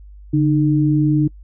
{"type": "tone pair together", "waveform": "sine", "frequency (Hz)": [143.99, 305.1], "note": ["D3", "D#4"], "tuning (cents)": [-34, -34], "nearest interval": "octave + minor second", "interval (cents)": 1300, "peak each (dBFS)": -15, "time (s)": [0.33, 1.28], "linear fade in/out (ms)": 10, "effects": ["noise-tail reverb RT60 0.1 s tail -26 dB re dry", "added 50 Hz sine -37 dBFS peak until 1.43 s"]}